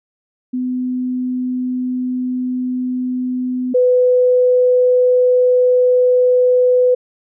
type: tone pair in turn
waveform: sine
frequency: 252.3 / 499.8 Hz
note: B3 / B4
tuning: +37 / +21 cents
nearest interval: octave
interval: 1184 cents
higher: second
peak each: -17 / -9 dBFS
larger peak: second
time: 0.53-3.74 / 3.74-6.95 s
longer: neither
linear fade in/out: 10 ms
effects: none